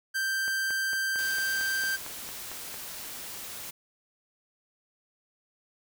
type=tone; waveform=45% pulse; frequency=1568 Hz; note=G6; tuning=in tune; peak=-27 dBFS; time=0.14-1.97 s; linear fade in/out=20 ms
type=click train; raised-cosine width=0.5 ms; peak=-27 dBFS; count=11; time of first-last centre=0.48-2.742 s; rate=4.42 Hz
type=noise; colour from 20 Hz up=white; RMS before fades=-40 dBFS; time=1.18-3.71 s; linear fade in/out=10 ms
effects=none